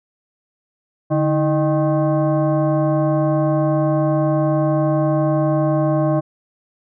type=tone with frequency modulation; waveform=sine; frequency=146.83 Hz; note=D3; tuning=in tune; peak=-14 dBFS; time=1.1-6.21 s; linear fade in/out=20 ms; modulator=466 Hz; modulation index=1.3; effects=none